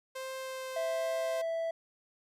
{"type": "tone with vibrato", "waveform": "sawtooth", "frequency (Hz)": 523.3, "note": "C5", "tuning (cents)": 0, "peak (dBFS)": -34, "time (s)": [0.15, 1.42], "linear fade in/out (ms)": 10, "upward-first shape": "triangle", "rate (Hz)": 1.3, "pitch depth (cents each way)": 9}
{"type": "tone", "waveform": "triangle", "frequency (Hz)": 659.3, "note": "E5", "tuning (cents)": 0, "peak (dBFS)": -29, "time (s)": [0.76, 1.71], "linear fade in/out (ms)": 5}
{"effects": ["resampled to 32000 Hz"]}